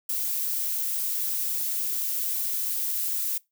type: noise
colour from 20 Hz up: violet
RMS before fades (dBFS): -28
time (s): 0.09-3.38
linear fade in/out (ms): 5
effects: noise-tail reverb RT60 0.2 s tail -23 dB re dry